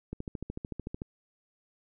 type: click train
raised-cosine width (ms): 3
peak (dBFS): -23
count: 13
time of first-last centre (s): 0.13-1.019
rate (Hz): 13.5
effects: none